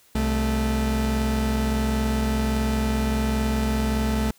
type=tone pair together; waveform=40% pulse; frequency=65 / 218.6 Hz; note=C2 / A3; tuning=-11 / -11 cents; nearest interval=octave + major sixth; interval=2100 cents; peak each=-23 dBFS; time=0.15-4.31 s; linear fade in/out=5 ms; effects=white hiss -57 dBFS RMS until 4.38 s